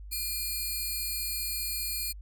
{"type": "tone pair together", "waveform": "5% pulse", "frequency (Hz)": [2405, 4285], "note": ["D7", "C8"], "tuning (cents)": [41, 40], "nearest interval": "minor seventh", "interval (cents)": 999, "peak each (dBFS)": -26, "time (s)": [0.11, 2.13], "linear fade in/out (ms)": 20, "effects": ["added 50 Hz sine -41 dBFS peak until 2.21 s"]}